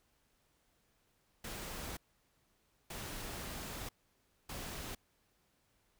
pink noise bursts at uneven times, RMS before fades -44 dBFS, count 3, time 1.44-1.97 / 2.9-3.89 / 4.49-4.95 s, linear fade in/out 5 ms, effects pink hiss -75 dBFS RMS until 5.99 s

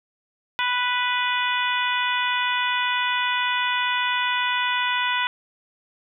harmonic tone, 493.9 Hz, B4, in tune, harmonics 2 / 3 / 4 / 5 / 6 / 7, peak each -25 / -27 / -28 / -29 / -30 / -30 dBFS, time 0.59-5.27 s, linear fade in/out 0 ms, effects none

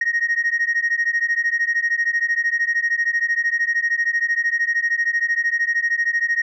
sine beating tone pair, 1864.7 / 1877.7 Hz, A#6 / A#6, 0 / +12 cents, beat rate 13 Hz, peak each -19 dBFS, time 0.01-6.42 s, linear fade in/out 5 ms, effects tanh soft clip ceiling -13 dBFS

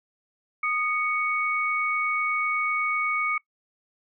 sine tone pair together, 1236 / 2228 Hz, D#6 / C#7, -12 / +8 cents, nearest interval minor seventh, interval 1020 cents, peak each -27 / -25 dBFS, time 0.63-3.38 s, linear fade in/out 5 ms, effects noise-tail reverb RT60 0.1 s tail -21 dB re dry

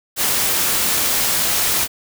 white noise, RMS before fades -18 dBFS, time 0.16-1.88 s, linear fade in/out 50 ms, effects none

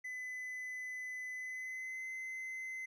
triangle tone with pitch glide, 2010 to 2052 Hz, B6 to C7, +30 to -34 cents, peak -39 dBFS, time 0.04-2.86 s, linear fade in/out 10 ms, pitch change +36 cents, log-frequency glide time 1.33-2.06 s, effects none

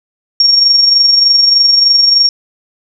sine tone with amplitude modulation, 5540 Hz, F8, 15 cents flat, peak -3 dBFS, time 0.4-2.29 s, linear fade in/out 2 ms, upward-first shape sine, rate 23.3 Hz, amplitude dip 45%, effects none

